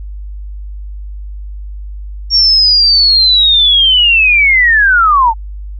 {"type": "linear sweep", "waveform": "sine", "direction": "down", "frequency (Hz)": [5560, 859], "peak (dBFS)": -5, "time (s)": [2.3, 5.34], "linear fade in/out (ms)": 50, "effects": ["added 50 Hz sine -22 dBFS peak until 5.79 s"]}